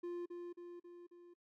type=tone with echo; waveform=triangle; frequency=349.2 Hz; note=F4; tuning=in tune; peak=-38 dBFS; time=0.03-0.26 s; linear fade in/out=10 ms; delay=270 ms; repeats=4; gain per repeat=-4 dB; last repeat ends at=1.34 s; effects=noise-tail reverb RT60 0.1 s tail -24 dB re dry